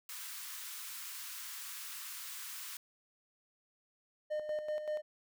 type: high-pass noise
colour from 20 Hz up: white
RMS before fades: -45 dBFS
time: 0.09-2.77 s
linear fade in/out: 2 ms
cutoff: 1000 Hz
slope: 48 dB/octave
type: tone with tremolo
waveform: triangle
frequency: 608 Hz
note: D#5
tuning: 40 cents flat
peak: -31 dBFS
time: 4.3-5.02 s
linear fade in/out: 20 ms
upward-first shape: square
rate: 5.2 Hz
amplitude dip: 55%
effects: none